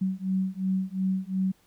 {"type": "beating tone pair", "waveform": "sine", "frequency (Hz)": [187.6, 190.4], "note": ["F#3", "F#3"], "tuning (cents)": [24, 50], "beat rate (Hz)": 2.8, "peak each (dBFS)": -28, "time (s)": [0.01, 1.52], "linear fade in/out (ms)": 10, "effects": ["pink hiss -64 dBFS RMS until 1.66 s"]}